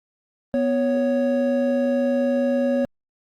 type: tone pair together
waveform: triangle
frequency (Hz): 247.2 / 555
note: B3 / C#5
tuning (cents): +2 / +2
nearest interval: octave + major second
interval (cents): 1400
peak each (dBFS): -19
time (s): 0.54-2.85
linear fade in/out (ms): 0
effects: Opus 32 kbps